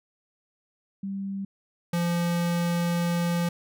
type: tone pair in turn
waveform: sine / square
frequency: 196 / 172.19 Hz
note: G3 / F3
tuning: 0 / -24 cents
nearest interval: major second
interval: 224 cents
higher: first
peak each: -29 / -24 dBFS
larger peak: second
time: 1.03-1.45 / 1.93-3.49 s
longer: second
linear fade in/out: 5 ms
effects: none